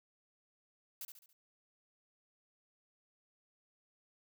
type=noise with echo; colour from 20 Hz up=blue; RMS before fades=-44 dBFS; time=1.01-1.05 s; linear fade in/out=2 ms; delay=70 ms; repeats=4; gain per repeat=-7 dB; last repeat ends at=1.33 s; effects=none